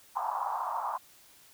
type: band-pass noise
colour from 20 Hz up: white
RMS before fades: -33 dBFS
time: 0.15-0.98 s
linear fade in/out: 20 ms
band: 740 to 1100 Hz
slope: 48 dB/octave
effects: white hiss -58 dBFS RMS until 1.53 s